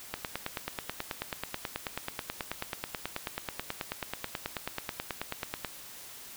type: click train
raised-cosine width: 0.3 ms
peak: -16 dBFS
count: 52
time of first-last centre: 0.14-5.648 s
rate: 9.26 Hz
effects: white hiss -47 dBFS RMS until 6.36 s